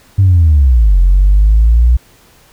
sine linear two-way sweep, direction down then up, 100 to 43.65 to 61.1 Hz, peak -3 dBFS, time 0.18-1.97 s, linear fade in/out 10 ms, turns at 0.99 s, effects tanh soft clip ceiling -1 dBFS + pink hiss -46 dBFS RMS until 2.52 s

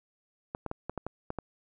clicks, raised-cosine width 1 ms, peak -20 dBFS, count 8, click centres 0.549 / 0.663 / 0.714 / 0.896 / 0.977 / 1.066 / 1.304 / 1.387 s, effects none

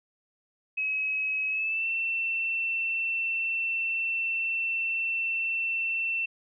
sine tone with pitch glide, 2557 to 2689 Hz, D#7 to E7, +47 to +34 cents, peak -26 dBFS, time 0.77-6.26 s, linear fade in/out 10 ms, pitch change +87 cents, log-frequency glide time 1.49-1.87 s, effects none

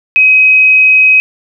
sine tone, 2532 Hz, D#7, 30 cents sharp, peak -3 dBFS, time 0.16-1.2 s, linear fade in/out 0 ms, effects none

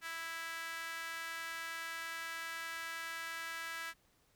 sawtooth tone with high-pass filter, 329.6 Hz, E4, in tune, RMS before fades -43 dBFS, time 0.01-3.94 s, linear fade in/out 50 ms, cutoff 1600 Hz, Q 2.6, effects pink hiss -72 dBFS RMS until 4.35 s

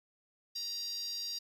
10% pulse tone with high-pass filter, 944 Hz, A#5, 22 cents sharp, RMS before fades -39 dBFS, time 0.55-1.39 s, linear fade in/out 10 ms, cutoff 4900 Hz, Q 7.9, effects none

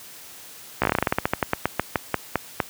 slowing click train, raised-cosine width 0.5 ms, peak -4 dBFS, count 22, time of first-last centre 0.82-2.602 s, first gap 15 ms, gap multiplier 1.15, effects white hiss -43 dBFS RMS until 2.69 s + high-pass 60 Hz 12 dB/octave

